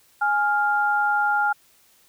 sine tone pair together, 830.6 / 1399.9 Hz, G#5 / F6, 0 / +4 cents, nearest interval major sixth, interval 904 cents, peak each -21 dBFS, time 0.21-1.53 s, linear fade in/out 10 ms, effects white hiss -58 dBFS RMS until 2.08 s

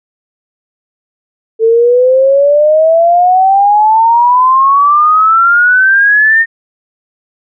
sine exponential sweep, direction up, 442.9 to 1843 Hz, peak -4 dBFS, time 1.59-6.46 s, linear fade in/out 50 ms, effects none

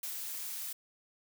blue noise with ADSR envelope, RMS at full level -38 dBFS, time 0.03-0.73 s, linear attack 4 ms, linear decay 87 ms, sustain -2 dB, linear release 6 ms, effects none

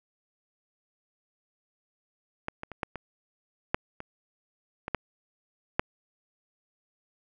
clicks, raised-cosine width 0.5 ms, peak -16 / -21 / -25 / -14 / -21 / -8 / -23 / -18 / -11 / -7 dBFS, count 10, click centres 2.484 / 2.634 / 2.717 / 2.832 / 2.957 / 3.745 / 4.004 / 4.881 / 4.947 / 5.795 s, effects none

